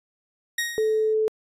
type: tone with exponential decay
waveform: sawtooth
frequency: 1877 Hz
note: A#6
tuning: 11 cents sharp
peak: -18 dBFS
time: 0.58-1.14 s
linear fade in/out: 5 ms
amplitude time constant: 120 ms
type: tone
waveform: sine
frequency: 435.4 Hz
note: A4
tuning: 18 cents flat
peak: -19 dBFS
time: 0.78-1.28 s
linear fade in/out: 0 ms
effects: resampled to 32000 Hz